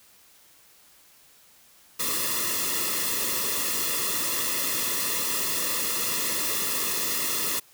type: noise with comb filter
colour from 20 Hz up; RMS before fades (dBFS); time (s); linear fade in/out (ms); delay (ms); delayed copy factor
white; -27; 1.99-7.6; 10; 1.3; -0.95
effects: white hiss -56 dBFS RMS until 7.73 s